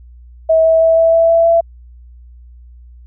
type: tone with pitch steps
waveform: sine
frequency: 645 / 649.1 / 653.2 / 657.4 / 661.6 / 665.8 / 670.1 Hz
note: E5 / E5 / E5 / E5 / E5 / E5 / E5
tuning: -38 / -27 / -16 / -5 / +6 / +17 / +28 cents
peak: -7 dBFS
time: 0.49-1.61 s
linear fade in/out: 10 ms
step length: 160 ms
effects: added 60 Hz sine -36 dBFS peak until 3.06 s